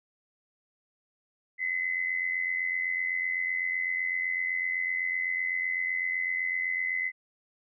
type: tone with amplitude modulation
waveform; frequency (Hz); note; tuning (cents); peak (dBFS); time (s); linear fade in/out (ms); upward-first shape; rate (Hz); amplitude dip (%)
sine; 2035; C7; -49; -24; 1.58-7.12; 50; sine; 87.9; 70
effects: none